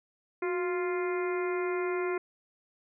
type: harmonic tone with a mistuned harmonic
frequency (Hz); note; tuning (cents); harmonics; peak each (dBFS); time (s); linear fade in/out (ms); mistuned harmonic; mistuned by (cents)
349.2; F4; 0; 1 / 2 / 3 / 4 / 5 / 6 / 7; -29 / -41 / -39 / -41 / -46 / -41 / -46; 0.42-2.18; 5; 1; +71
effects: none